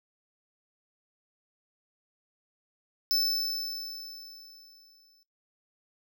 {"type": "tone with exponential decay", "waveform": "square", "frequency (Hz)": 5274, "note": "E8", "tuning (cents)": 0, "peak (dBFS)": -23, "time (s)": [3.11, 5.23], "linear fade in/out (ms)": 0, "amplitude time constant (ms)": 460, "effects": ["noise-tail reverb RT60 0.3 s tail -22 dB re dry"]}